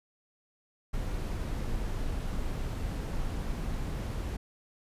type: noise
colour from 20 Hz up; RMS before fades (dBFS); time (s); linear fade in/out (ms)
brown; -33; 0.93-4.37; 10
effects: resampled to 32000 Hz